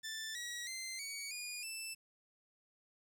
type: tone with pitch steps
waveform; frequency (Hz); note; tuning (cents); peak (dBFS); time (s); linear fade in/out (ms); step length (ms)
15% pulse; 1767 / 1915.8 / 2077 / 2252 / 2442 / 2648; A6 / A#6 / C7 / C#7 / D#7 / E7; +7 / +47 / -13 / +27 / -33 / +7; -35; 0.03-1.95; 20; 320
effects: 11-bit